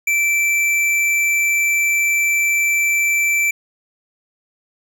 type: tone with tanh clipping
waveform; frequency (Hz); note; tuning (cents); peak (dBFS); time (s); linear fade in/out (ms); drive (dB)
sine; 2334; D7; -11; -16; 0.07-3.51; 5; 15
effects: none